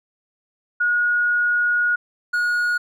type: tone pair in turn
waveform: sine / triangle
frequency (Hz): 1446 / 1446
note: F#6 / F#6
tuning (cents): -40 / -40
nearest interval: unison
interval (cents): 0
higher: neither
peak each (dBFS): -16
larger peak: neither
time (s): 0.8-1.96 / 2.33-2.78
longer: first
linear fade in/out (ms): 10
effects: none